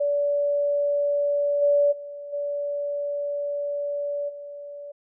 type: tone with level steps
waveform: sine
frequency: 576 Hz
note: D5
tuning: 34 cents flat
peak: -20 / -16 / -34 / -25 / -35 dBFS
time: 0-4.92 s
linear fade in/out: 10 ms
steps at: 1.61 / 1.91 / 2.32 / 4.28 s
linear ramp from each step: 20 ms
effects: none